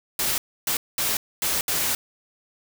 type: noise bursts at uneven times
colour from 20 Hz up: white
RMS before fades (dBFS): -24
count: 5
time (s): 0.19-0.38 / 0.67-0.77 / 0.98-1.17 / 1.42-1.61 / 1.68-1.95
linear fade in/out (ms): 2
effects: none